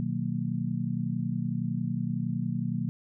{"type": "chord", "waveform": "sine", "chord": "B major seventh", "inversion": "none", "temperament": "just", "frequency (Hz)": [123.47, 154.34, 185.21, 231.5], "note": ["B2", "D#3", "F#3", "A#3"], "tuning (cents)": [0, -14, 2, -12], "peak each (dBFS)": -33, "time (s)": [0, 2.89], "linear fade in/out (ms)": 0, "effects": []}